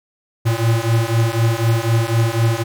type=beating tone pair; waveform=square; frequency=112.6 / 116.6 Hz; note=A2 / A#2; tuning=+40 / +1 cents; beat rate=4 Hz; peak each=-18 dBFS; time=0.45-2.64 s; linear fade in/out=20 ms; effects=none